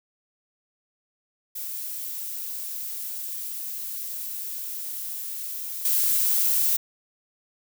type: noise with level steps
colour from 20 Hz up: violet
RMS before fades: -33 / -22 dBFS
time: 1.55-6.77 s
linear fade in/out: 10 ms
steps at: 5.85 s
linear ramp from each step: 2 ms
effects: none